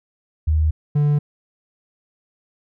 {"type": "tone pair in turn", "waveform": ["sine", "triangle"], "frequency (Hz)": [77.78, 146.83], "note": ["D#2", "D3"], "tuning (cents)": [0, 0], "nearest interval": "major seventh", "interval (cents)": 1100, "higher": "second", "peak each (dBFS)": [-14, -12], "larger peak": "second", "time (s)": [[0.47, 0.71], [0.95, 1.19]], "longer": "neither", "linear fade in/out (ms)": 10, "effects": []}